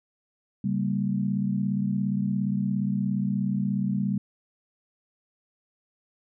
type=chord; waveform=sine; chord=G diminished; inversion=second; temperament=equal; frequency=138.59 / 196 / 233.1 Hz; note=Db3 / G3 / Bb3; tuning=0 / 0 / 0 cents; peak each=-30 / -25 / -31 dBFS; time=0.64-4.18 s; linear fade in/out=5 ms; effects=none